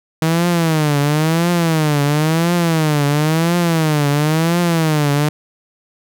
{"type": "tone with vibrato", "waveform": "sawtooth", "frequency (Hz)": 158.1, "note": "D#3", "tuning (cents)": 28, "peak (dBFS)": -9, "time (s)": [0.22, 5.29], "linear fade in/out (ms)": 2, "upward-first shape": "triangle", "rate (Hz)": 0.97, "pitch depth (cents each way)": 190, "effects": []}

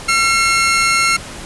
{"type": "tone pair together", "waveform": "sawtooth", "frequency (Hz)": [1360, 2159], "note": ["F6", "C#7"], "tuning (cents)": [-46, -46], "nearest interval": "minor sixth", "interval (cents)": 800, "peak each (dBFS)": -11, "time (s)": [0.08, 1.17], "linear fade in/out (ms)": 10, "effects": ["pink hiss -31 dBFS RMS until 1.45 s", "resampled to 24000 Hz"]}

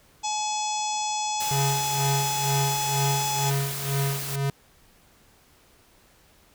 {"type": "harmonic tone", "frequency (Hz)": 850, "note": "G#5", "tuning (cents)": 40, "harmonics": [1, 3, 4, 5, 6, 7, 8, 9], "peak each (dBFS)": [-27, -38, -36, -43, -37, -35, -37, -36], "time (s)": [0.23, 3.51], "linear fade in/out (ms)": 20}
{"type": "noise", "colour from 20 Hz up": "white", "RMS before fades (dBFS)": -33, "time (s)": [1.4, 4.36], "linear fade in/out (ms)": 5}
{"type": "tone with tremolo", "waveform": "square", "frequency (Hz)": 138.59, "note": "C#3", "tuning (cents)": 0, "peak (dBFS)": -23, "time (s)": [1.51, 4.5], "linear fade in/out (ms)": 2, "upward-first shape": "sine", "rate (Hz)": 2.1, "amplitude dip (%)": 80}
{"effects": ["pink hiss -58 dBFS RMS until 6.54 s"]}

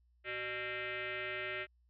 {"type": "tone with frequency modulation", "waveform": "sine", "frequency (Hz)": 114.3, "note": "A#2", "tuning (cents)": -34, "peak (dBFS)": -37, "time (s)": [0.24, 1.67], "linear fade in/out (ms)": 50, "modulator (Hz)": 491, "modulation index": 5.3, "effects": ["added 60 Hz sine -67 dBFS peak until 1.89 s"]}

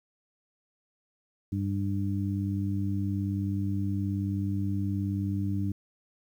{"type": "harmonic tone", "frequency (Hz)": 98.9, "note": "G2", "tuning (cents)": 16, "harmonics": [1, 2, 3], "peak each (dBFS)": [-29, -32, -34], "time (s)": [1.52, 5.72], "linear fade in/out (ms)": 5, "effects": ["10-bit"]}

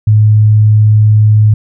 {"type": "tone", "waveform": "sine", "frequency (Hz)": 107, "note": "A2", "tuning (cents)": -48, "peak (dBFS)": -3, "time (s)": [0.07, 1.54], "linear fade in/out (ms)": 5, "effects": []}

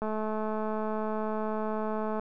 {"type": "click train", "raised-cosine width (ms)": 1, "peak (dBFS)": -20, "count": 471, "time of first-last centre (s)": [0.02, 2.196], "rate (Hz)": 216, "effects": []}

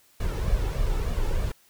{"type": "noise with flanger", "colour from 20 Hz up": "brown", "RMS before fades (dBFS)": -25, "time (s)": [0.2, 1.52], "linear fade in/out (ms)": 5, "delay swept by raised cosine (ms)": [1.7, 2.31], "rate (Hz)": 3.3, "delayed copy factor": 0.6, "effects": ["white hiss -60 dBFS RMS until 1.69 s"]}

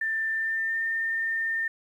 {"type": "tone with pitch glide", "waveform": "sine", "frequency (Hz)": [1783, 1811], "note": ["A6", "A6"], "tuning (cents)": [22, 49], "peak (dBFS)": -25, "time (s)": [0.01, 1.68], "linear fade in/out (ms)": 5, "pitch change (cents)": 27, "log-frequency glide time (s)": [0.3, 0.84], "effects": ["10-bit"]}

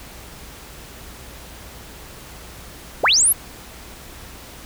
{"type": "linear sweep", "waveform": "sine", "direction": "up", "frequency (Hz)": [196, 11840], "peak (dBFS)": -12, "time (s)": [3.03, 3.33], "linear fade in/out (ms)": 10, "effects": ["added 60 Hz sine -44 dBFS peak until 4.65 s", "pink hiss -40 dBFS RMS until 4.65 s"]}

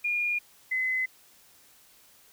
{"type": "tone pair in turn", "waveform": "sine", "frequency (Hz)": [2426, 2034], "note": ["D#7", "C7"], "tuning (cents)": [-44, -50], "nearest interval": "minor third", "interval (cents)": 306, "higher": "first", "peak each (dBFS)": -25, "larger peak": "neither", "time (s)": [[0.04, 0.39], [0.71, 1.06]], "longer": "neither", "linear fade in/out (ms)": 10, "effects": ["white hiss -58 dBFS RMS until 2.32 s"]}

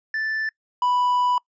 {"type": "tone pair in turn", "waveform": "triangle", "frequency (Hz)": [1760, 987.8], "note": ["A6", "B5"], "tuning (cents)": [0, 0], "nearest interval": "minor seventh", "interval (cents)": 1000, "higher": "first", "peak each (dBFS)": [-21, -16], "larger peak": "second", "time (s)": [[0.14, 0.49], [0.82, 1.38]], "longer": "second", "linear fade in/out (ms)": 2, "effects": ["noise-tail reverb RT60 0.1 s tail -25 dB re dry", "resampled to 16000 Hz"]}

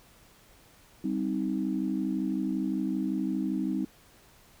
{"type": "chord", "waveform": "sine", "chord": "C minor", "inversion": "second", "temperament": "just", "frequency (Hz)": [196.22, 261.6, 314], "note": ["G3", "C4", "Eb4"], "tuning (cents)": [2, 0, 16], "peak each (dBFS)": -31, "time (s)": [1.04, 3.85], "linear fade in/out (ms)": 5, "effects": ["tanh soft clip ceiling -17 dBFS", "pink hiss -58 dBFS RMS until 4.6 s"]}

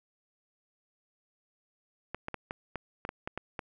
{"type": "clicks", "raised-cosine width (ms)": 0.5, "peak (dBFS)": -20, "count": 10, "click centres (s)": [2.146, 2.284, 2.343, 2.509, 2.757, 3.051, 3.091, 3.275, 3.376, 3.592], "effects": []}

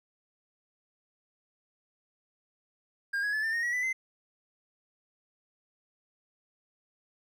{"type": "tone with pitch steps", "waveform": "triangle", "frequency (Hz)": [1611, 1668.8, 1728.6, 1790.6, 1854.8, 1921.4, 1990.3, 2062], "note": ["G6", "G#6", "A6", "A6", "A#6", "B6", "B6", "C7"], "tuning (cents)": [47, 8, -31, 30, -9, -48, 13, -26], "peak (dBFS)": -26, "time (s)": [3.13, 3.93], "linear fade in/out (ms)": 10, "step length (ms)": 100, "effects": []}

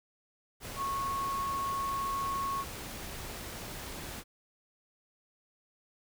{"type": "tone in noise", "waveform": "sine", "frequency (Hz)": 1100, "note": "C#6", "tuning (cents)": -14, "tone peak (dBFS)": -31, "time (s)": [0.76, 2.65], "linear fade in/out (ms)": 50, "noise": "pink", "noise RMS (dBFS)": -42, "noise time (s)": [0.6, 4.24], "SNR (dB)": 8, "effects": []}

